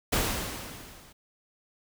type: noise with level ramp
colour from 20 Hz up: pink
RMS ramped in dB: -25 to -54 dBFS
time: 0.12-1.13 s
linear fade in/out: 10 ms
effects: none